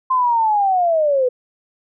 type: linear sweep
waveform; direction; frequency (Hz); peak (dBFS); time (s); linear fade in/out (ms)
sine; down; 1046.5 to 489; -13; 0.1-1.29; 10
effects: none